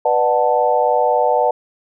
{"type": "chord", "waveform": "sine", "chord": "B minor seventh", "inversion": "none", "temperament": "equal with one note detuned", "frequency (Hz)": [493.9, 597.6, 740, 880], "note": ["B4", "D5", "F#5", "A5"], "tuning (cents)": [0, 30, 0, 0], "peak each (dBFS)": -18, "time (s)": [0.05, 1.51], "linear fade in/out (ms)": 5, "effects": []}